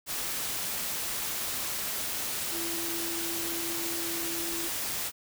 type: tone in noise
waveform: sine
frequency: 335.6 Hz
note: E4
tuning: 31 cents sharp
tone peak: -37 dBFS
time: 2.5-4.7 s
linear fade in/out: 50 ms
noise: white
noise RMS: -33 dBFS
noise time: 0.06-5.12 s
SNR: -7 dB
effects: none